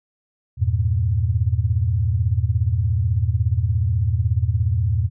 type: chord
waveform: sine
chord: E diminished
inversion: none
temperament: equal with one note detuned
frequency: 82.41 / 100 / 116.54 Hz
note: E2 / G2 / Bb2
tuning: 0 / +35 / 0 cents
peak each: -21 / -21 / -21 dBFS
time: 0.57-5.1 s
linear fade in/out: 50 ms
effects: none